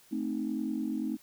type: chord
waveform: sine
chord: A diminished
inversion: none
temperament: equal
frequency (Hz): 220 / 261.6 / 311.1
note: A3 / C4 / Eb4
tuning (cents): 0 / 0 / 0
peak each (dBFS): -34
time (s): 0.11-1.17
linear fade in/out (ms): 20
effects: tanh soft clip ceiling -21 dBFS + white hiss -60 dBFS RMS until 1.22 s